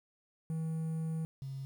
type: tone pair in turn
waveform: triangle / sine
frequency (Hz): 160.8 / 135.22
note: E3 / C#3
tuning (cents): -43 / -43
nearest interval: minor third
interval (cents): 300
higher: first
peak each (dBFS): -31 / -38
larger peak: first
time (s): 0.5-1.25 / 1.42-1.65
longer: first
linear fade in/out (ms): 0
effects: 10-bit